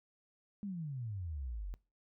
sine exponential sweep, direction down, 211 to 43 Hz, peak -38 dBFS, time 0.63-1.74 s, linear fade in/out 0 ms, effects noise-tail reverb RT60 0.3 s tail -23 dB re dry

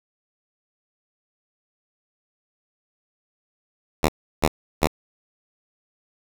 5% pulse tone bursts, 77.78 Hz, D#2, in tune, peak -4 dBFS, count 3, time 4.03-4.872 s, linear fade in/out 5 ms, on 54 ms, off 340 ms, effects none

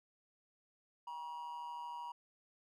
triangle tone with amplitude modulation, 956 Hz, A#5, 43 cents sharp, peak -38 dBFS, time 1.07-2.12 s, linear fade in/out 5 ms, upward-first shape sine, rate 153 Hz, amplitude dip 60%, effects none

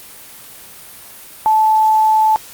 sine tone, 871 Hz, A5, 18 cents flat, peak -9 dBFS, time 1.46-2.36 s, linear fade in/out 0 ms, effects white hiss -37 dBFS RMS until 2.53 s + Opus 32 kbps

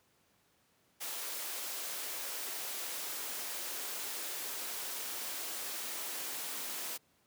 white noise with high-pass filter sweep, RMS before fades -40 dBFS, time 1-6.98 s, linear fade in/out 20 ms, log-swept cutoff 420 to 280 Hz, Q 0.98, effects pink hiss -71 dBFS RMS until 7.26 s + high-pass 100 Hz 12 dB/octave

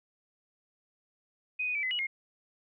sine tone with pitch steps, 2500 / 2482 / 2310 / 2026 / 2919 / 2140 Hz, D#7 / D#7 / D7 / B6 / F#7 / C7, +8 / -5 / -29 / +44 / -24 / +38 cents, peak -29 dBFS, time 1.59-2.07 s, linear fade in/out 10 ms, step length 80 ms, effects none

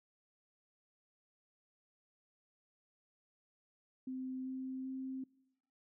sine tone with pitch steps, 259.1 / 261.1 / 263 Hz, C4 / C4 / C4, -17 / -3 / +9 cents, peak -39 dBFS, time 4.07-5.24 s, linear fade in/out 5 ms, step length 390 ms, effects noise-tail reverb RT60 0.9 s tail -24 dB re dry

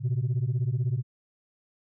sine beating tone pair, 116.54 / 132.54 Hz, A#2 / C3, 0 / +23 cents, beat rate 16 Hz, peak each -25 dBFS, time 0-1.03 s, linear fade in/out 50 ms, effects tanh soft clip ceiling -21 dBFS

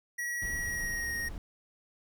square tone with pitch glide, 1918 to 1868.8 Hz, A#6 to A#6, +49 to +4 cents, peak -33 dBFS, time 0.18-1.29 s, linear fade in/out 10 ms, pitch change -45 cents, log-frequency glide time 0.54-1.12 s
brown noise, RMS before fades -41 dBFS, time 0.42-1.38 s, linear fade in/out 2 ms
effects none

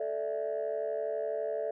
sine chord, A suspended fourth, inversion none, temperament equal, 440 / 587.3 / 659.3 Hz, A4 / D5 / E5, 0 / 0 / 0 cents, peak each -34 dBFS, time 0-1.71 s, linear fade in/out 5 ms, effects tanh soft clip ceiling -25 dBFS

